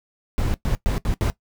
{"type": "noise bursts at uneven times", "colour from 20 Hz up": "brown", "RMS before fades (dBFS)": -21, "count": 5, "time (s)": [[0.38, 0.54], [0.65, 0.75], [0.86, 0.98], [1.05, 1.14], [1.21, 1.3]], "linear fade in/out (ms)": 0, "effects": ["noise-tail reverb RT60 0.1 s tail -17 dB re dry"]}